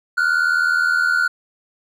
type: tone pair together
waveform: triangle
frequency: 1405 / 1484.7 Hz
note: F6 / F#6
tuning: +10 / +6 cents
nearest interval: minor second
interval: 96 cents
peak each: -16 dBFS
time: 0.17-1.28 s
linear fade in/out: 10 ms
effects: none